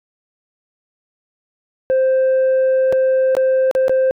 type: tone with dropouts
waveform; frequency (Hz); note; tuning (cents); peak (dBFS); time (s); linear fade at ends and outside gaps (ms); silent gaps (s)
sine; 523.3; C5; 0; -9; 1.9-4.11; 0; 2.925-2.929 / 3.351-3.368 / 3.712-3.751 / 3.882-3.895
effects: tanh soft clip ceiling -11 dBFS